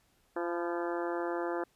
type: harmonic tone with a mistuned harmonic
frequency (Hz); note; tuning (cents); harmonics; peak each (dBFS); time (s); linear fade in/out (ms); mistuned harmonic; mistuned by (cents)
172.4; F3; -22; 2 / 3 / 4 / 5 / 6 / 7 / 8 / 9 / 10; -34 / -38 / -40 / -42 / -44 / -45 / -46 / -47 / -48; 0.36-1.64; 5; 6; -43
effects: pink hiss -70 dBFS RMS until 1.75 s + resampled to 32000 Hz